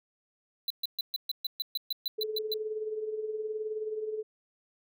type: tone bursts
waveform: square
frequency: 4000 Hz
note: B7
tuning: 21 cents sharp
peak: -29 dBFS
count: 13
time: 0.68-2.539 s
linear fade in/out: 2 ms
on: 23 ms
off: 130 ms
type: tone with tremolo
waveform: sine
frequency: 432 Hz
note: A4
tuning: 32 cents flat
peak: -29 dBFS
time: 2.18-4.23 s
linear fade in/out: 10 ms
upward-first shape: triangle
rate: 19 Hz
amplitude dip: 65%
effects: none